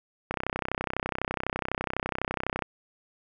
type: click train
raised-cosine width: 0.5 ms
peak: -13 dBFS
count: 75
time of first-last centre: 0.31-2.623 s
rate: 32 Hz
effects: none